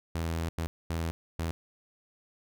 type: tone bursts at uneven times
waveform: sawtooth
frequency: 82.41 Hz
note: E2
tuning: in tune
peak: -26 dBFS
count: 4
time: 0.15-0.49 / 0.58-0.67 / 0.9-1.11 / 1.39-1.51 s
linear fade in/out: 0 ms
effects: none